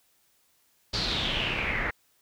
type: noise with low-pass filter sweep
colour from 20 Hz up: pink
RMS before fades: -29 dBFS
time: 0.93-1.91 s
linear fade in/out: 10 ms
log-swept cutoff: 4700 to 1800 Hz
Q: 6.3
effects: white hiss -67 dBFS RMS until 2.21 s